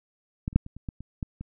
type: clicks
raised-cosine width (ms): 5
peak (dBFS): -15 / -29 / -6 / -27 / -29 / -20 / -27 / -18 / -24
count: 9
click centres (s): 0.479 / 0.529 / 0.56 / 0.664 / 0.766 / 0.888 / 1.006 / 1.228 / 1.41
effects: none